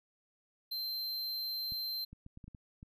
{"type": "tone", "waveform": "square", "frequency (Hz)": 4122, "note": "C8", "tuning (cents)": -27, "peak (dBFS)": -36, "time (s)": [0.71, 2.05], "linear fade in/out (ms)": 10}
{"type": "clicks", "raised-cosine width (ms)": 5, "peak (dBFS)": -37, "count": 8, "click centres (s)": [1.722, 2.13, 2.264, 2.374, 2.442, 2.48, 2.548, 2.829]}
{"effects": []}